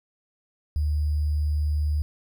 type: tone with sample-and-hold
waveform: sine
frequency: 75 Hz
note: D2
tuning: 37 cents sharp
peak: -21 dBFS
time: 0.76-2.02 s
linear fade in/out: 0 ms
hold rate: 4900 Hz
effects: none